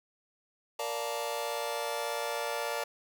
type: chord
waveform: sawtooth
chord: Bb major seventh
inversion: none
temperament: just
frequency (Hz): 466.2 / 582.7 / 699.2 / 874.1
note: Bb4 / D5 / F5 / A5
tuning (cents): 0 / -14 / +2 / -12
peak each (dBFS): -34 / -32 / -36 / -34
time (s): 0.79-2.84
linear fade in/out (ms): 5
effects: none